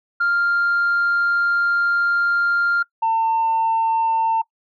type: tone pair in turn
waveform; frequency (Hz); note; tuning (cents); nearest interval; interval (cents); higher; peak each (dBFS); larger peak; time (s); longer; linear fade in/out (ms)
sine; 1396.9 / 900.8; F6 / A5; 0 / +40; minor sixth; 760; first; -14; neither; 0.2-2.83 / 3.02-4.42; first; 10
effects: noise-tail reverb RT60 0.1 s tail -23 dB re dry + tanh soft clip ceiling -13 dBFS